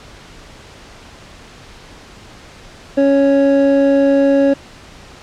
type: tone pair together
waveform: triangle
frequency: 277.2 / 554.4 Hz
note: C#4 / C#5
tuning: 0 / 0 cents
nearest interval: octave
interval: 1200 cents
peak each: -10 dBFS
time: 2.97-4.54 s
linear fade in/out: 10 ms
effects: pink hiss -39 dBFS RMS until 5.22 s + low-pass 6000 Hz 12 dB/octave